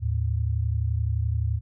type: tone pair together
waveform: sine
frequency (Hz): 77.78 / 109.43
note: D#2 / A2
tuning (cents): 0 / -9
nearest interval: tritone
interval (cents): 591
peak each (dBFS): -25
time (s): 0-1.61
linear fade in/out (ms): 50
effects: none